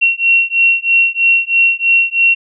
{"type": "beating tone pair", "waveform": "sine", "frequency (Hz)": [2730, 2733.1], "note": ["F7", "F7"], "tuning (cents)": [-40, -38], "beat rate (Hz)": 3.1, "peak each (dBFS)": -12, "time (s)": [0.01, 2.35], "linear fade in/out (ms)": 20, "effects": []}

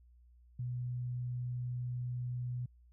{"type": "tone", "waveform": "sine", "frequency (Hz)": 123.47, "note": "B2", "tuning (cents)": 0, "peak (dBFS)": -35, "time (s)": [0.59, 2.66], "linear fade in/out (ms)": 5, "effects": ["added 60 Hz sine -59 dBFS peak until 2.92 s"]}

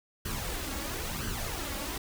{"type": "noise with flanger", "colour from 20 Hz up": "pink", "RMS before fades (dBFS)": -35, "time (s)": [0.25, 1.98], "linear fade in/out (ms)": 5, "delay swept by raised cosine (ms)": [0.65, 3.65], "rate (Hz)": 0.99, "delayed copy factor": 0.6, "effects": []}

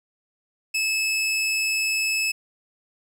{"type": "tone", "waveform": "sawtooth", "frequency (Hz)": 2600, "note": "E7", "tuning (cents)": -24, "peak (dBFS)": -18, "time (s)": [0.74, 2.32], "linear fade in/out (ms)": 10, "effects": ["low-pass 12000 Hz 12 dB/octave", "9-bit"]}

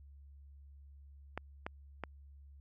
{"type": "clicks", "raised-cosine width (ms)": 0.5, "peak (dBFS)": -23, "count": 3, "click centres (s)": [1.376, 1.665, 2.037], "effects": ["added 70 Hz sine -53 dBFS peak until 2.6 s"]}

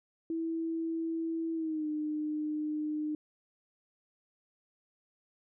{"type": "tone with pitch glide", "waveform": "sine", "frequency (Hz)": [327.5, 303.8], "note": ["E4", "D#4"], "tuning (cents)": [-11, -41], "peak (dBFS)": -31, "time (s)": [0.3, 3.15], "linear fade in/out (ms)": 2, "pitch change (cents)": -130, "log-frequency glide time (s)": [1.54, 1.87], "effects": []}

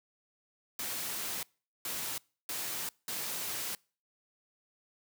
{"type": "noise bursts at uneven times", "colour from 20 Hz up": "white", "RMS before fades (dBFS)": -37, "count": 4, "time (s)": [[0.79, 1.43], [1.85, 2.18], [2.49, 2.89], [3.08, 3.75]], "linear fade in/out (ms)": 2, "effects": ["noise-tail reverb RT60 0.4 s tail -26 dB re dry", "high-pass 100 Hz 12 dB/octave"]}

